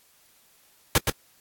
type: noise with echo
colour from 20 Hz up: pink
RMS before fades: -18 dBFS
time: 0.95-0.98 s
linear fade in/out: 2 ms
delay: 120 ms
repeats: 1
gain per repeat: -6 dB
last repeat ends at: 1.1 s
effects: white hiss -60 dBFS RMS until 1.4 s + AAC 64 kbps